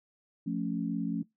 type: chord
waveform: sine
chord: F augmented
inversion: none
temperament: equal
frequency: 174.61 / 220 / 277.2 Hz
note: F3 / A3 / C#4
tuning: 0 / 0 / 0 cents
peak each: -34 dBFS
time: 0.46-1.23 s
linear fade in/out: 10 ms
effects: noise-tail reverb RT60 0.2 s tail -24 dB re dry